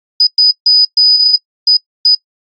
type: tone bursts at uneven times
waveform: sine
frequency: 4978 Hz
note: D#8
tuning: in tune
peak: -4 dBFS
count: 6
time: 0.2-0.27 / 0.38-0.51 / 0.66-0.85 / 0.97-1.36 / 1.67-1.77 / 2.05-2.15 s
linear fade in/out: 5 ms
effects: noise-tail reverb RT60 0.1 s tail -24 dB re dry + AAC 32 kbps